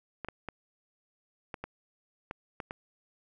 clicks, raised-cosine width 0.5 ms, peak -22 dBFS, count 8, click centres 0.247 / 0.286 / 0.487 / 1.542 / 1.64 / 2.311 / 2.602 / 2.709 s, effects none

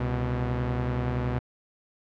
sawtooth tone pair together, 67.05 / 123.47 Hz, C2 / B2, +43 / 0 cents, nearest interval major seventh, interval 1057 cents, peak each -27 / -23 dBFS, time 0-1.39 s, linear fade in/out 5 ms, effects low-pass 2000 Hz 12 dB/octave

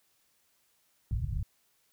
white low-pass noise, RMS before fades -32 dBFS, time 1.11-1.43 s, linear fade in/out 2 ms, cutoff 140 Hz, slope 48 dB/octave, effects white hiss -71 dBFS RMS until 1.92 s

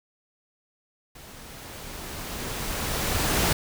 pink noise with level ramp, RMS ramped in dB -46 to -22 dBFS, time 1.15-3.53 s, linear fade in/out 5 ms, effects none

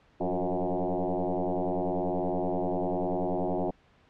sine tone with frequency modulation, 176.2 Hz, F3, 16 cents sharp, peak -26 dBFS, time 0.2-3.71 s, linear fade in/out 10 ms, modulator 90.7 Hz, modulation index 6.8, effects pink hiss -62 dBFS RMS until 4.09 s + low-pass 3000 Hz 12 dB/octave

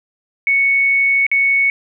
sine tone with dropouts, 2217 Hz, C#7, in tune, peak -11 dBFS, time 0.47-1.7 s, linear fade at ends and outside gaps 1 ms, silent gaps 1.266-1.315 s, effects none

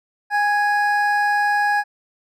triangle tone pair together, 823.2 / 1664 Hz, G#5 / G#6, -16 / +3 cents, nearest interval octave, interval 1219 cents, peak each -16 / -18 dBFS, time 0.3-1.84 s, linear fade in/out 50 ms, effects none

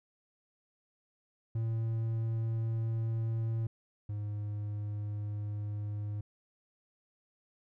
triangle tone pair in turn, 113.1 / 104.07 Hz, A2 / G#2, +48 / +4 cents, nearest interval minor second, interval 144 cents, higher first, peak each -28 / -32 dBFS, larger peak first, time 1.55-3.67 / 4.09-6.21 s, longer neither, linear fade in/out 5 ms, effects none

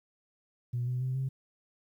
sine tone with pitch steps, 121.6 / 125.31 / 129.13 / 133.07 Hz, B2 / B2 / C3 / C3, -26 / +26 / -22 / +30 cents, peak -28 dBFS, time 0.73-1.29 s, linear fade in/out 10 ms, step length 140 ms, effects tanh soft clip ceiling -25 dBFS + 11-bit

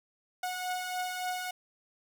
sawtooth beating tone pair, 728 / 731.5 Hz, F#5 / F#5, -28 / -20 cents, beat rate 3.5 Hz, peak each -36 / -30 dBFS, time 0.43-1.51 s, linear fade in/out 5 ms, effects 9-bit

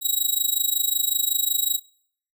5% pulse tone with amplitude modulation, 3844 Hz, B7, 48 cents flat, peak -9 dBFS, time 0.01-1.8 s, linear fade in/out 50 ms, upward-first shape sine, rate 25.4 Hz, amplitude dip 85%, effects noise-tail reverb RT60 0.6 s tail -24 dB re dry

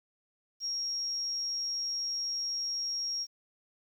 sine tone, 5588 Hz, F8, in tune, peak -31 dBFS, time 0.6-3.27 s, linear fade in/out 50 ms, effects 10-bit

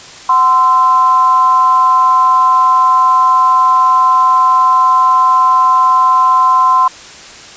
sine tone with amplitude modulation, 1036 Hz, C6, 17 cents flat, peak -3 dBFS, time 0.29-6.88 s, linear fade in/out 5 ms, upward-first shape sine, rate 292 Hz, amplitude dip 60%, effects white hiss -33 dBFS RMS until 7.56 s + resampled to 16000 Hz

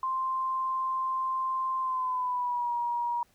sine tone with pitch glide, 1046.5 to 954.1 Hz, C6 to A#5, 0 to +40 cents, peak -27 dBFS, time 0.03-3.23 s, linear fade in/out 2 ms, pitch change -160 cents, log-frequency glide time 1.8-2.73 s, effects pink hiss -66 dBFS RMS until 3.34 s

